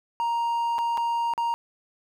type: tone with dropouts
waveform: triangle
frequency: 935 Hz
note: A#5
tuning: 5 cents sharp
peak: -21 dBFS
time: 0.2-1.54 s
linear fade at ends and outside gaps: 0 ms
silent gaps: 0.783-0.788 / 0.973-0.978 / 1.337-1.378 s
effects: none